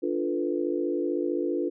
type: chord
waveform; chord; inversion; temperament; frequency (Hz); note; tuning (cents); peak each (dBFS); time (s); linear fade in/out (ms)
sine; B half-diminished seventh; first; equal; 293.7 / 349.2 / 440 / 493.9; D4 / F4 / A4 / B4; 0 / 0 / 0 / 0; -30 / -28 / -33 / -33; 0.02-1.7; 20
effects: none